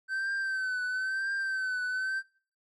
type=tone with vibrato; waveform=triangle; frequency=1539 Hz; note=G6; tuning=32 cents flat; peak=-27 dBFS; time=0.08-2.23 s; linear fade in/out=50 ms; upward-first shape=triangle; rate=1 Hz; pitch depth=61 cents each way; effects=noise-tail reverb RT60 0.4 s tail -21 dB re dry + MP3 48 kbps